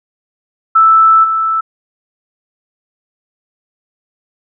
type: tone with level steps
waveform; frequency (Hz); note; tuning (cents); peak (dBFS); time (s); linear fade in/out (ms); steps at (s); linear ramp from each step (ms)
sine; 1318.5; E6; 0; -4 / -11; 0.75-1.61; 10; 1.23; 20
effects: none